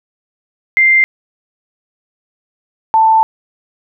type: tone pair in turn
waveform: sine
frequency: 2093 / 886.1 Hz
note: C7 / A5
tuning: 0 / +12 cents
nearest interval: octave + minor third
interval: 1488 cents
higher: first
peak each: -6 dBFS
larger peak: neither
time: 0.77-1.04 / 2.94-3.23 s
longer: second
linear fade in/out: 0 ms
effects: none